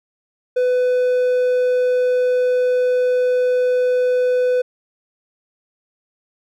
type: tone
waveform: triangle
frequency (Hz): 500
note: B4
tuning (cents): +21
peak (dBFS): -12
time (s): 0.56-4.62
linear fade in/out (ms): 10
effects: none